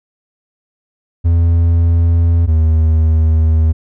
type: tone pair in turn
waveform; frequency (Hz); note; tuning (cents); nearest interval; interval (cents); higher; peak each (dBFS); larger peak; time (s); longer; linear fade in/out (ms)
triangle; 84.2 / 79.67; E2 / D#2; +37 / +42; minor second; 95; first; -6; neither; 1.24-2.47 / 2.47-3.73; second; 20
effects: none